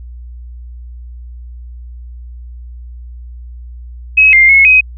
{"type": "tone with pitch steps", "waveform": "sine", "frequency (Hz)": [2556, 2105, 2181, 2525], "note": ["D#7", "C7", "C#7", "D#7"], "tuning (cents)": [46, 10, -29, 25], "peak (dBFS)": -3, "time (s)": [4.17, 4.81], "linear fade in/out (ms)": 10, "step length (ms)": 160, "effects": ["added 60 Hz sine -27 dBFS peak until 4.97 s"]}